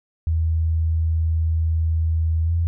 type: tone with pitch glide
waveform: sine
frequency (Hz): 80.9 to 84.14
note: E2 to E2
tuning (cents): -32 to +36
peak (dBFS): -17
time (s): 0.27-2.67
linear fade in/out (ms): 0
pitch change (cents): +68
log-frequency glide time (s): 2.44-2.52
effects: none